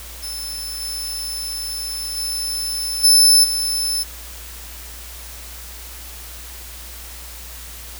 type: tone with level steps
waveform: 25% pulse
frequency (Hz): 5270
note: E8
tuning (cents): -1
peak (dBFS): -22 / -20 / -17 / -4 / -14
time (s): 0.22-4.04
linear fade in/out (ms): 20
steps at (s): 0.8 / 2.16 / 3.03 / 3.43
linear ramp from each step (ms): 20
effects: added 59 Hz sine -37 dBFS peak until 7.99 s + white hiss -37 dBFS RMS until 7.99 s